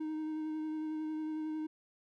triangle tone with vibrato, 311.1 Hz, D#4, in tune, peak -33 dBFS, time 0-1.67 s, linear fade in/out 10 ms, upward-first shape sine, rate 11 Hz, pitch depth 15 cents each way, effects none

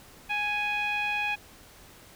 sawtooth tone with low-pass filter, 830.6 Hz, G#5, in tune, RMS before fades -29 dBFS, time 0.29-1.36 s, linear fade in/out 20 ms, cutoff 2700 Hz, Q 9.4, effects pink hiss -52 dBFS RMS until 2.15 s

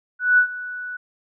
sine tone with ADSR envelope, 1480 Hz, F#6, in tune, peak -10 dBFS, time 0.19-0.97 s, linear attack 190 ms, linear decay 89 ms, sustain -18 dB, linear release 8 ms, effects none

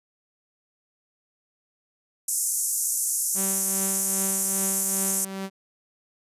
white band-pass noise, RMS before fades -26 dBFS, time 2.28-5.25 s, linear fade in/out 5 ms, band 6200 to 12000 Hz, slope 48 dB/octave
sawtooth tone with tremolo, 193.1 Hz, G3, 26 cents flat, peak -25 dBFS, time 3.34-5.5 s, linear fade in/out 50 ms, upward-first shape triangle, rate 2.5 Hz, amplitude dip 60%
effects resampled to 32000 Hz

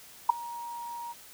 sine tone with ADSR envelope, 944 Hz, A#5, 22 cents sharp, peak -12 dBFS, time 0.29-1.14 s, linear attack 8 ms, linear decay 6 ms, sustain -24 dB, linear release 31 ms, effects white hiss -51 dBFS RMS until 1.33 s

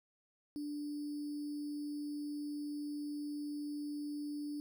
sine tone with sample-and-hold, 293.7 Hz, D4, in tune, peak -38 dBFS, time 0.56-4.6 s, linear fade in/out 0 ms, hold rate 4900 Hz, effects none

